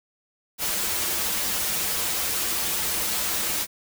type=noise with comb filter; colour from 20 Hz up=white; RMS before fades=-26 dBFS; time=0.58-3.67 s; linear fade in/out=50 ms; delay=7.4 ms; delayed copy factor=-0.65; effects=none